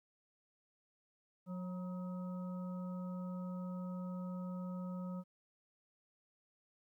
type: harmonic tone with a mistuned harmonic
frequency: 181.4 Hz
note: F#3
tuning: 34 cents flat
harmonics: 1 / 3 / 5 / 7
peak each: -40 / -51 / -58 / -55 dBFS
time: 1.46-5.24 s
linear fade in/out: 50 ms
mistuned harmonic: 5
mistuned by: +66 cents
effects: 13-bit